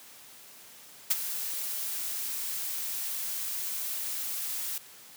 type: noise with ADSR envelope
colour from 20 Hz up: blue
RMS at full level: -22 dBFS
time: 1.1-4.78 s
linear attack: 11 ms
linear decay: 28 ms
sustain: -12 dB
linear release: 3 ms
effects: white hiss -51 dBFS RMS until 5.16 s + high-pass 100 Hz 12 dB/octave